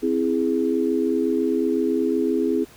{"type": "chord", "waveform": "sine", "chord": "C augmented", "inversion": "none", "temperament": "equal", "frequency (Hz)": [261.6, 329.6, 415.3], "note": ["C4", "E4", "G#4"], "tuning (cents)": [0, 0, 0], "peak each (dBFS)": -23, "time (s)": [0.02, 2.65], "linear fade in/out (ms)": 20, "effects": ["pink hiss -49 dBFS RMS until 2.76 s"]}